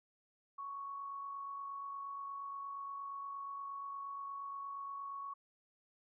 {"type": "tone with amplitude modulation", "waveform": "sine", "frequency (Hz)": 1112, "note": "C#6", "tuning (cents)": 5, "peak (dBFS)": -40, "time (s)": [0.58, 5.34], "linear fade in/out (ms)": 10, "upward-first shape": "sine", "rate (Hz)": 48.5, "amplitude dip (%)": 35, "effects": []}